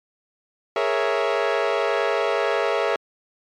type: chord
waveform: sawtooth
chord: A# half-diminished seventh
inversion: third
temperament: equal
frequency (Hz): 415.3 / 466.2 / 554.4 / 659.3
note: G#4 / A#4 / C#5 / E5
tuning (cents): 0 / 0 / 0 / 0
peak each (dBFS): -21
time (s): 0.76-2.96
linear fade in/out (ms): 2
effects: low-pass 3000 Hz 12 dB/octave + MP3 96 kbps